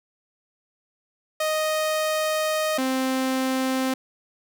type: tone pair in turn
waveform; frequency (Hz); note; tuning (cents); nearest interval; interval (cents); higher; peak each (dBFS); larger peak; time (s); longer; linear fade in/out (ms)
sawtooth; 622.3 / 261.6; D#5 / C4; 0 / 0; octave + minor third; 1500; first; -18; neither; 1.4-2.78 / 2.78-3.94; first; 5
effects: none